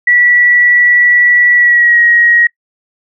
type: tone with pitch glide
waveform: sine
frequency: 1948 to 1892.5 Hz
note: B6 to A#6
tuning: -24 to +26 cents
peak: -5 dBFS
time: 0.07-2.47 s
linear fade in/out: 5 ms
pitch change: -50 cents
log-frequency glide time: 1.55-2 s
effects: noise-tail reverb RT60 0.1 s tail -24 dB re dry